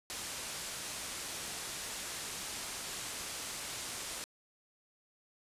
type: low-pass noise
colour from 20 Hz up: white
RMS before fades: -42 dBFS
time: 0.1-4.24 s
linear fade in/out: 0 ms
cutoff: 10000 Hz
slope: 24 dB/octave
effects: resampled to 32000 Hz